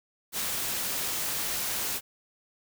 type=noise; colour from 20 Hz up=white; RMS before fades=-31 dBFS; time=0.32-2.01 s; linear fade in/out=50 ms; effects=none